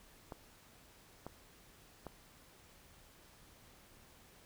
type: clicks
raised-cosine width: 1 ms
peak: -30 dBFS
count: 3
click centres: 0.322 / 1.266 / 2.067 s
effects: pink hiss -62 dBFS RMS until 4.45 s